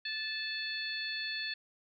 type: harmonic tone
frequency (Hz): 874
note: A5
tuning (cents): -12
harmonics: 2 / 3 / 4 / 5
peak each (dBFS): -39 / -42 / -42 / -39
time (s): 0.05-1.54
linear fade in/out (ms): 5
effects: none